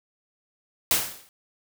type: noise with exponential decay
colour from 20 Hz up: white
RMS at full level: -18 dBFS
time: 0.91-1.29 s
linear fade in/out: 1 ms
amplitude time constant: 81 ms
effects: none